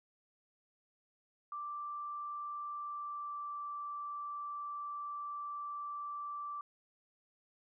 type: tone with pitch glide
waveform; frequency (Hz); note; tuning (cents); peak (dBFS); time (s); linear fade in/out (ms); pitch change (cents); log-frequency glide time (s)
sine; 1174.7 to 1167.9; D6 to D6; 0 to -10; -39; 1.52-6.61; 2; -10; 2.71-3.63
effects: none